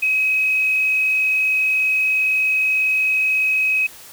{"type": "tone with frequency modulation", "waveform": "sine", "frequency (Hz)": 2542, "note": "D#7", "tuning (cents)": 36, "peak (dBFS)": -15, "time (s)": [0.02, 3.87], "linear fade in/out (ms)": 10, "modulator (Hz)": 43.2, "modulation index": 0.54, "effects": ["white hiss -41 dBFS RMS until 4.12 s"]}